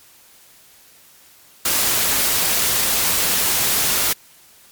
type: noise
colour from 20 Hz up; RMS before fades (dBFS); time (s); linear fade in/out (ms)
white; -18; 1.65-4.13; 5
effects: white hiss -49 dBFS RMS until 4.71 s + MP3 96 kbps